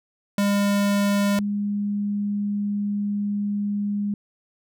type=tone pair in turn; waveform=square / sine; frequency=201.9 / 204.5 Hz; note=G#3 / G#3; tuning=-49 / -26 cents; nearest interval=unison; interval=23 cents; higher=second; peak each=-19 / -22 dBFS; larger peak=first; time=0.38-1.39 / 1.39-4.14 s; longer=second; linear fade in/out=2 ms; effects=none